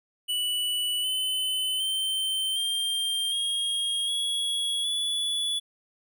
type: tone with pitch steps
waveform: square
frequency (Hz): 2960 / 3033 / 3107 / 3183 / 3262 / 3342 / 3424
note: F#7 / F#7 / G7 / G7 / G#7 / G#7 / A7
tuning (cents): 0 / +42 / -16 / +26 / -32 / +10 / -48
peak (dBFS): -26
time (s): 0.28-5.6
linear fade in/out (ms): 20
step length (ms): 760
effects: none